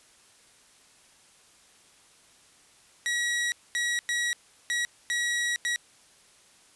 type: tone bursts at uneven times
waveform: sawtooth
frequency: 1916 Hz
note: A#6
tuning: 47 cents sharp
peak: -22 dBFS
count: 6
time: 3.06-3.52 / 3.75-3.99 / 4.09-4.33 / 4.7-4.85 / 5.1-5.56 / 5.65-5.76 s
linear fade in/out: 0 ms
effects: white hiss -58 dBFS RMS until 6.75 s + resampled to 24000 Hz